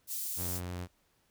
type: high-pass noise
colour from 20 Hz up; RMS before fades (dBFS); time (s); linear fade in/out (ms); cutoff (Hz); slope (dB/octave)
white; -37; 0.07-0.61; 50; 6500; 12
type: tone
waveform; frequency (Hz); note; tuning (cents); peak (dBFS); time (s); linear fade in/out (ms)
sawtooth; 89.3; F2; +39; -33; 0.36-0.88; 50
effects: pink hiss -72 dBFS RMS until 1.3 s